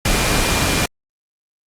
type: tone in noise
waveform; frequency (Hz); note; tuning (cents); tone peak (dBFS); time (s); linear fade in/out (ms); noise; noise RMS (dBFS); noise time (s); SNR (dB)
sine; 2400; D7; +37; -28; 0.05-0.86; 5; pink; -17; 0.05-0.86; -14
effects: low-pass 11000 Hz 12 dB/octave + Opus 48 kbps